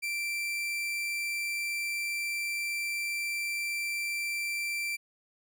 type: tone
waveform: 40% pulse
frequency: 2349 Hz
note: D7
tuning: in tune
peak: -30 dBFS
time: 0.02-4.97 s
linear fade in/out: 20 ms
effects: none